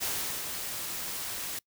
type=noise with ADSR envelope; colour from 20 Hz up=white; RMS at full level=-31 dBFS; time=0-1.59 s; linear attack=30 ms; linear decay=380 ms; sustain=-5 dB; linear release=5 ms; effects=noise-tail reverb RT60 0.1 s tail -24 dB re dry